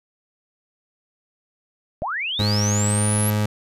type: linear sweep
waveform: sine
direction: up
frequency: 547 to 11470 Hz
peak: -23 dBFS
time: 2.02-3.3 s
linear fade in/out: 0 ms
type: clicks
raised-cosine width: 3 ms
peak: -18 dBFS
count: 2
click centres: 2.021 / 2.414 s
type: tone with pitch glide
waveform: 30% pulse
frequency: 103.83 to 105.52 Hz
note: G#2 to G#2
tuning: 0 to +28 cents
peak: -16 dBFS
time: 2.39-3.46 s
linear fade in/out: 5 ms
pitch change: +28 cents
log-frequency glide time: 2.99-3.07 s
effects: resampled to 32000 Hz